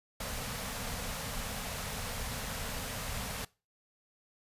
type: band-stop noise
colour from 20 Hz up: pink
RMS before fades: -38 dBFS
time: 0.2-3.45 s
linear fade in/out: 5 ms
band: 270 to 420 Hz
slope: 96 dB/octave
effects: noise-tail reverb RT60 0.3 s tail -22 dB re dry + resampled to 32000 Hz